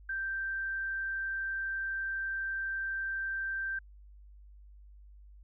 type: tone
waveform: sine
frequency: 1568 Hz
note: G6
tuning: in tune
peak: -32 dBFS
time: 0.09-3.79 s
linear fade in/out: 5 ms
effects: added 50 Hz sine -51 dBFS peak until 5.43 s